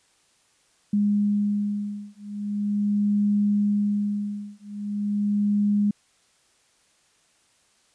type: beating tone pair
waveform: sine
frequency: 205.3 / 205.71 Hz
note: G#3 / G#3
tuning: -20 / -16 cents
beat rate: 0.41 Hz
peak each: -24 dBFS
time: 0.93-5.91 s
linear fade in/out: 5 ms
effects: white hiss -63 dBFS RMS until 7.94 s + resampled to 22050 Hz